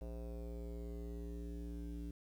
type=tone with low-pass filter sweep; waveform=square; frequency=58.27 Hz; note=A#1; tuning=in tune; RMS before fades=-45 dBFS; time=0.01-2.11 s; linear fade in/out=5 ms; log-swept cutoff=560 to 300 Hz; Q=3; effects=11-bit